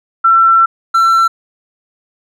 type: tone pair in turn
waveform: sine / triangle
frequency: 1346 / 1346 Hz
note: E6 / E6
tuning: +36 / +36 cents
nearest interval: unison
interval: 0 cents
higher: neither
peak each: -5 dBFS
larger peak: neither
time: 0.24-0.66 / 0.94-1.28 s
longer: first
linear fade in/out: 10 ms
effects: none